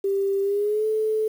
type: tone with pitch glide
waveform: sine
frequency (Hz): 393.9 to 434.5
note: G4 to A4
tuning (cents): +8 to -22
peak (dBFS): -20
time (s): 0.04-1.28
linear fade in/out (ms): 5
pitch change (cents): +170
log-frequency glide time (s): 0.42-0.86
effects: 8-bit